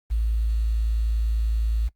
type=tone with quantisation; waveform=sine; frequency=55.3 Hz; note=A1; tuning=9 cents sharp; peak=-20 dBFS; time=0.1-1.89 s; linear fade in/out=20 ms; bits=8; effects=noise-tail reverb RT60 0.1 s tail -19 dB re dry + Opus 32 kbps